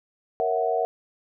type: chord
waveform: sine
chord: F# dominant seventh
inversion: first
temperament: equal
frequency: 466.2 / 554.4 / 659.3 / 740 Hz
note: A#4 / C#5 / E5 / F#5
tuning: 0 / 0 / 0 / 0 cents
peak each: -26 / -32 / -26 / -26 dBFS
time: 0.4-0.85 s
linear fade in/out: 0 ms
effects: none